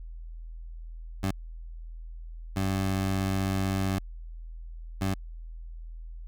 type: tone bursts at uneven times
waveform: 20% pulse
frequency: 95.8 Hz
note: G2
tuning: 39 cents flat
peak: -21 dBFS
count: 3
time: 1.23-1.31 / 2.56-3.99 / 5.01-5.14 s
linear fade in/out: 5 ms
effects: added 41 Hz sine -38 dBFS peak until 6.27 s